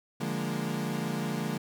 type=chord; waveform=35% pulse; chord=Bb dominant seventh; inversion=first; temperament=equal; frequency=146.83 / 174.61 / 207.7 / 233.1 Hz; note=D3 / F3 / Ab3 / Bb3; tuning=0 / 0 / 0 / 0 cents; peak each=-34 dBFS; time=0.2-1.58 s; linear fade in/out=10 ms; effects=none